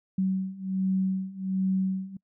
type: beating tone pair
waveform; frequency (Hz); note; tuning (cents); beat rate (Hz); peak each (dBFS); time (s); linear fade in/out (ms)
sine; 188.7 / 190; F#3 / F#3; +34 / +46; 1.3; -29 / -27; 0.18-2.17; 5
effects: noise-tail reverb RT60 0.1 s tail -26 dB re dry